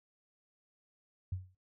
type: tone with exponential decay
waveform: sine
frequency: 92.5 Hz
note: F#2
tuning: in tune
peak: -31 dBFS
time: 1.32-1.55 s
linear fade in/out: 5 ms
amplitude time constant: 48 ms
effects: noise-tail reverb RT60 0.3 s tail -22 dB re dry